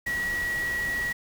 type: tone in noise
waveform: sine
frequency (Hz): 1921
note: B6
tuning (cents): -48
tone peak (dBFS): -26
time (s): 0.06-1.13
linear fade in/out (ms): 10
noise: pink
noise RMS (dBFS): -38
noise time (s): 0.06-1.13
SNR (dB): +9
effects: none